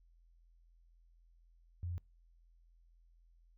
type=tone; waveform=sine; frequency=87.31 Hz; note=F2; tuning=in tune; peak=-37 dBFS; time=1.83-1.98 s; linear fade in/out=0 ms; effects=noise-tail reverb RT60 0.3 s tail -25 dB re dry + added 42 Hz sine -63 dBFS peak until 3.57 s